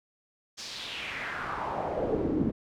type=noise with band-pass filter sweep; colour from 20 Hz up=brown; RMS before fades=-32 dBFS; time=0.57-2.52 s; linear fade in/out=20 ms; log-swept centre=5600 to 240 Hz; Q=2.9; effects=none